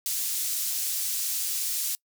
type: high-pass noise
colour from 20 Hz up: pink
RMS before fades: -29 dBFS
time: 0.06-1.95 s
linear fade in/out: 0 ms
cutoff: 6400 Hz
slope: 12 dB/octave
effects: noise-tail reverb RT60 0.1 s tail -25 dB re dry